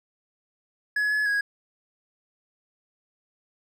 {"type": "tone with pitch steps", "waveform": "triangle", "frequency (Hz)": [1691, 1704, 1653], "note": ["G#6", "G#6", "G#6"], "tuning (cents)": [31, 44, -9], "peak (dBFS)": -20, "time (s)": [0.96, 1.41], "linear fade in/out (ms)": 5, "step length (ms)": 150, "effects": []}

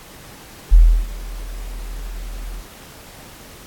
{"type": "tone with ADSR envelope", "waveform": "sine", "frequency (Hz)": 41.2, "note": "E1", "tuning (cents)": 0, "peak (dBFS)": -3, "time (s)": [0.71, 2.63], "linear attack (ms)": 27, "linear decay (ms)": 320, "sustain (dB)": -23, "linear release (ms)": 38, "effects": ["pink hiss -41 dBFS RMS until 3.66 s", "AAC 64 kbps"]}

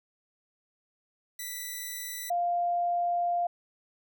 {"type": "tone pair in turn", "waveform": ["5% pulse", "sine"], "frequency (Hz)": [1975.5, 698.4], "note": ["B6", "F5"], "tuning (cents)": [0, 0], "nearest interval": "octave + tritone", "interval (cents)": 1800, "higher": "first", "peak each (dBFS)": -25, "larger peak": "neither", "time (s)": [[1.39, 2.3], [2.3, 3.47]], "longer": "second", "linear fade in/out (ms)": 5, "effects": []}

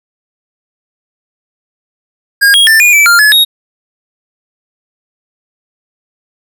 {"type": "tone with pitch steps", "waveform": "square", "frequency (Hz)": [1624, 3281, 1779, 2439, 2315, 1398, 1707, 3760], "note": ["G#6", "G#7", "A6", "D#7", "D7", "F6", "G#6", "A#7"], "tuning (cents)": [-39, -22, 19, -35, -25, 1, 47, 14], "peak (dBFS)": -4, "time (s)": [2.41, 3.45], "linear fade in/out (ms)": 20, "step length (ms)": 130, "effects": []}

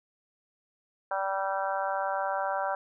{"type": "harmonic tone", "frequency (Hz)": 194, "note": "G3", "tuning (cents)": -18, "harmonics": [3, 4, 5, 6, 7, 8], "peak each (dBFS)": [-33, -32, -34, -41, -36, -38], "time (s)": [1.11, 2.75], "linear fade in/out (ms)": 2, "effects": []}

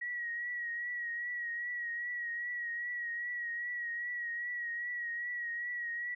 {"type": "tone with vibrato", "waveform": "sine", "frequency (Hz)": 1911, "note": "A#6", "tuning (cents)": 43, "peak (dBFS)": -35, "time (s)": [0.01, 6.15], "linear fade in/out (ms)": 10, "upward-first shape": "triangle", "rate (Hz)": 2.5, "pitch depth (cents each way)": 43, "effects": []}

